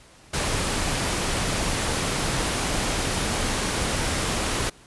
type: noise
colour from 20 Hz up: pink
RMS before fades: -25 dBFS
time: 0.33-4.7 s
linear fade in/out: 10 ms
effects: pink hiss -51 dBFS RMS until 4.86 s + resampled to 24000 Hz